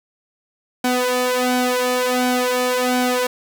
sawtooth tone with flanger, 250.3 Hz, B3, 23 cents sharp, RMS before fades -19 dBFS, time 0.84-3.27 s, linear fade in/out 5 ms, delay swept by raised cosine 1.3 to 2.3 ms, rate 1.4 Hz, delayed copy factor +0.95, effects 7-bit

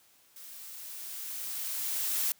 blue noise with level ramp, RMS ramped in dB -48 to -29 dBFS, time 0.36-2.32 s, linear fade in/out 2 ms, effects white hiss -63 dBFS RMS until 2.39 s + high-pass 80 Hz 12 dB/octave

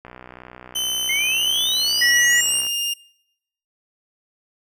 click train, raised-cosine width 0.5 ms, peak -23 dBFS, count 164, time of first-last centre 0.05-2.666 s, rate 62.3 Hz
sawtooth tone with pitch glide, 3051 to 2814 Hz, G7 to F7, -48 to +12 cents, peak -18 dBFS, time 0.75-2.94 s, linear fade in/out 10 ms, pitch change -140 cents, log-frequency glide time 1.53-2.59 s
sine exponential sweep, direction up, 2093 to 8870 Hz, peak -20 dBFS, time 1.09-2.61 s, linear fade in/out 5 ms
sine tone, 1931 Hz, B6, 39 cents flat, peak -15 dBFS, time 2.01-2.41 s, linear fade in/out 10 ms
effects noise-tail reverb RT60 0.8 s tail -24 dB re dry

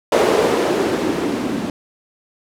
violet noise with low-pass filter sweep, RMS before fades -18 dBFS, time 0.12-1.7 s, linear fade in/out 2 ms, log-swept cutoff 480 to 240 Hz, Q 2.4, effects none

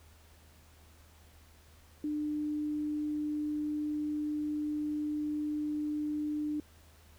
sine tone, 299.6 Hz, D4, 35 cents sharp, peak -31 dBFS, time 2.04-6.6 s, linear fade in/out 2 ms, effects added 78 Hz sine -58 dBFS peak until 7.18 s + pink hiss -62 dBFS RMS until 7.18 s

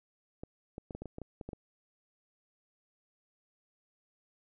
clicks, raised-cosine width 2 ms, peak -28 dBFS, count 11, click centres 0.435 / 0.781 / 0.908 / 0.95 / 1.02 / 1.057 / 1.184 / 1.217 / 1.412 / 1.49 / 1.532 s, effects none

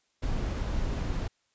brown noise, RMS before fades -30 dBFS, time 0.22-1.28 s, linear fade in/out 10 ms, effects white hiss -73 dBFS RMS until 1.54 s + resampled to 16000 Hz

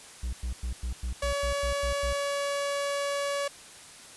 triangle tone bursts, 60.6 Hz, B1, 32 cents flat, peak -27 dBFS, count 10, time 0.23-2.13 s, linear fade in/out 5 ms, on 100 ms, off 100 ms
sawtooth tone, 566 Hz, C#5, 36 cents sharp, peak -24 dBFS, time 1.22-3.48 s, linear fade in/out 5 ms
effects white hiss -48 dBFS RMS until 4.16 s + resampled to 24000 Hz

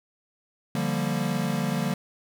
square chord, G minor seventh, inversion second, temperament equal, 146.83 / 174.61 / 196 / 233.1 Hz, D3 / F3 / G3 / Bb3, 0 / 0 / 0 / 0 cents, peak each -31 dBFS, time 0.75-1.94 s, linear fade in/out 2 ms, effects none

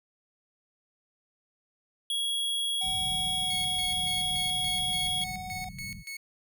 square tone, 3322 Hz, G#7, in tune, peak -28 dBFS, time 2.1-5.24 s, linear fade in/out 2 ms
square tone with pitch glide, 759 to 740 Hz, F#5 to F#5, +44 to 0 cents, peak -38 dBFS, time 2.81-5.69 s, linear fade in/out 5 ms, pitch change -44 cents, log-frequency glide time 2.93-3.85 s
white low-pass noise, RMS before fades -43 dBFS, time 2.82-6.04 s, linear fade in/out 50 ms, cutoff 210 Hz, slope 96 dB/octave
sawtooth tone with tremolo, 2202 Hz, C#7, 12 cents flat, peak -33 dBFS, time 3.5-6.17 s, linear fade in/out 5 ms, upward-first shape square, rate 3.5 Hz, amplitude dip 80%
effects none

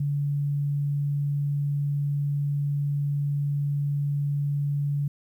sine tone, 143.4 Hz, D3, 41 cents flat, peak -23 dBFS, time 0-5.08 s, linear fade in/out 5 ms, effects 10-bit

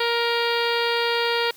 harmonic tone, 469.4 Hz, A#4, 12 cents sharp, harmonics 1 / 2 / 3 / 4 / 5 / 6 / 7 / 8 / 9 / 10, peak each -24 / -27 / -29 / -30 / -31 / -32 / -32 / -33 / -34 / -34 dBFS, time 0-1.51 s, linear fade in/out 5 ms, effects white hiss -49 dBFS RMS until 1.56 s

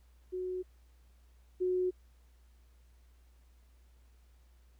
sine tone pair in turn, 367.5 / 365.8 Hz, F#4 / F#4, -12 / -20 cents, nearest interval unison, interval 8 cents, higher first, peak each -34 / -28 dBFS, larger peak second, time 0.32-0.63 / 1.6-1.91 s, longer neither, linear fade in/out 20 ms, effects added 60 Hz sine -59 dBFS peak until 4.79 s + pink hiss -73 dBFS RMS until 4.79 s

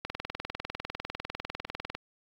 click train, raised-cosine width 0.3 ms, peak -18 dBFS, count 39, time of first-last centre 0.05-1.95 s, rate 20 Hz, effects AAC 64 kbps

